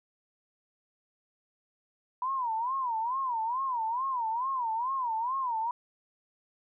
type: tone with vibrato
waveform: sine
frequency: 977 Hz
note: B5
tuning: 19 cents flat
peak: -28 dBFS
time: 2.22-5.71 s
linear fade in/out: 2 ms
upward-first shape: sine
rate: 2.3 Hz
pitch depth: 180 cents each way
effects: none